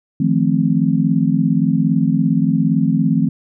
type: chord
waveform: sine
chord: F dominant seventh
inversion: third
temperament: just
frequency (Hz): 157.15 / 174.61 / 218.3 / 261.9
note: Eb3 / F3 / A3 / C4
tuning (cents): +18 / 0 / -13 / +2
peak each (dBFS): -18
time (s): 0.2-3.29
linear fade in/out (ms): 5
effects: none